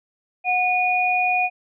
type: tone pair together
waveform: sine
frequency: 730 / 2455 Hz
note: F#5 / D#7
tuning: -24 / -24 cents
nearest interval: octave + major sixth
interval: 2100 cents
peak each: -20 dBFS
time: 0.44-1.5 s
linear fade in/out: 50 ms
effects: none